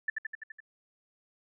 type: tone with echo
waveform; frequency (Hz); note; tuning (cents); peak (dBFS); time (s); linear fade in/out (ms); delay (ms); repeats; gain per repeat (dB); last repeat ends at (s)
sine; 1760; A6; 0; -26; 0.08-0.1; 5; 84; 6; -3; 0.604
effects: none